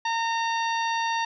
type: harmonic tone with a mistuned harmonic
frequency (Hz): 916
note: A#5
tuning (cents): -31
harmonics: 1 / 2 / 3 / 4 / 5 / 6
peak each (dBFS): -25 / -31 / -35 / -37 / -39 / -41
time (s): 0.05-1.25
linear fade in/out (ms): 5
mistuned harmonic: 6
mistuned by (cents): +79
effects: none